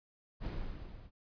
brown noise with level ramp, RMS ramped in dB -34 to -53 dBFS, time 0.4-1.11 s, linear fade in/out 50 ms, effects resampled to 11025 Hz

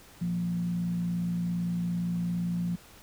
sine tone with frequency modulation, 174.61 Hz, F3, in tune, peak -27 dBFS, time 0.21-2.76 s, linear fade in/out 10 ms, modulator 57.5 Hz, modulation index 0.4, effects pink hiss -53 dBFS RMS until 3.02 s

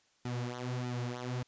sawtooth tone with flanger, 123.5 Hz, B2, in tune, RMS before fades -37 dBFS, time 0.25-1.43 s, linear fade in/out 5 ms, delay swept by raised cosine 1.8 to 7.7 ms, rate 1.6 Hz, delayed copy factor -0.8, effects white hiss -70 dBFS RMS until 1.47 s + resampled to 16000 Hz

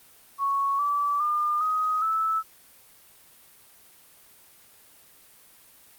sine tone with pitch steps, 1108.7 / 1155.8 / 1204.9 / 1256 / 1309.4 Hz, C#6 / D6 / D6 / D#6 / E6, 0 / -28 / +44 / +16 / -12 cents, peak -22 dBFS, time 0.38-2.43 s, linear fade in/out 50 ms, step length 410 ms, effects white hiss -54 dBFS RMS until 5.98 s + Opus 32 kbps

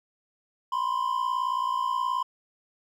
triangle tone pair together, 987.8 / 1046.5 Hz, B5 / C6, 0 / 0 cents, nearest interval minor second, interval 100 cents, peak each -27 / -25 dBFS, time 0.72-2.23 s, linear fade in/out 5 ms, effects none

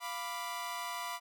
sawtooth chord, B diminished, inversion second, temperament equal, 698.5 / 987.8 / 1174.7 Hz, F5 / B5 / D6, 0 / 0 / 0 cents, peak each -40 / -36 / -39 dBFS, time 0-1.2 s, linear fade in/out 50 ms, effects none

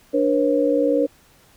sine tone cluster, 293.1 / 482.5 / 543 Hz, D4 / B4 / C#5, -3 / -40 / -36 cents, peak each -20 dBFS, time 0.13-1.07 s, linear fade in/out 20 ms, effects pink hiss -54 dBFS RMS until 1.56 s

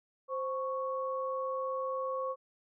sine tone pair together, 522.9 / 1108 Hz, C5 / C#6, -1 / -1 cents, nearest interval octave + minor second, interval 1300 cents, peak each -34 / -36 dBFS, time 0.28-2.36 s, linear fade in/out 50 ms, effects none

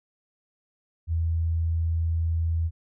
sine tone, 82.41 Hz, E2, in tune, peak -22 dBFS, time 1.07-2.71 s, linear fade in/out 50 ms, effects none

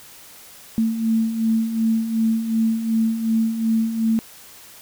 sine beating tone pair, 222 / 224.7 Hz, A3 / A3, +16 / +37 cents, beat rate 2.7 Hz, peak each -25 / -18 dBFS, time 0.78-4.19 s, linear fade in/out 0 ms, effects white hiss -44 dBFS RMS until 4.81 s

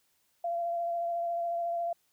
sine tone with vibrato, 685 Hz, F5, 34 cents flat, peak -29 dBFS, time 0.44-1.93 s, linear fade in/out 5 ms, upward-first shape sine, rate 14 Hz, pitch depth 16 cents each way, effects white hiss -72 dBFS RMS until 2.12 s

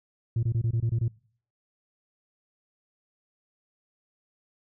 sine tone bursts, 114.7 Hz, A#2, 28 cents flat, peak -20 dBFS, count 8, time 0.36-1.081 s, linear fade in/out 5 ms, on 70 ms, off 23 ms, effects noise-tail reverb RT60 0.5 s tail -23 dB re dry + tanh soft clip ceiling -21 dBFS

